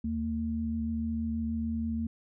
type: tone pair together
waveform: sine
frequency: 77.78 / 227 Hz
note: D#2 / A#3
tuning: 0 / -46 cents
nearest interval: octave + perfect fifth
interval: 1854 cents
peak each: -35 / -30 dBFS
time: 0.04-2.07 s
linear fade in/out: 5 ms
effects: none